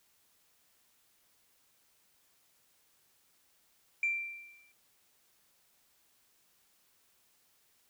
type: tone with exponential decay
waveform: sine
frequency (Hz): 2356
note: D7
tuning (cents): +5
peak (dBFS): -25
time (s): 4.03-4.72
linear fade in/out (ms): 2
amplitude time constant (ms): 150
effects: tanh soft clip ceiling -23 dBFS + white hiss -70 dBFS RMS until 7.89 s